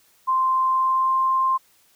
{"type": "tone with pitch glide", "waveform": "sine", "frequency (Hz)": [1044, 1051.9], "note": ["C6", "C6"], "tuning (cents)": [-4, 9], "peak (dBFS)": -17, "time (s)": [0.27, 1.58], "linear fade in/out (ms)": 20, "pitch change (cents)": 13, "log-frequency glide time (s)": [0.63, 1.32], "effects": ["white hiss -59 dBFS RMS until 1.95 s"]}